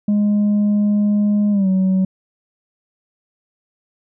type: tone with pitch glide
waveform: sine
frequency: 206.9 to 188.64 Hz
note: G#3 to F#3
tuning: -6 to +34 cents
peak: -10 dBFS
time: 0.08-2.05 s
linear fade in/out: 5 ms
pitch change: -160 cents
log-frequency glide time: 1.51-1.68 s
effects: tanh soft clip ceiling -12 dBFS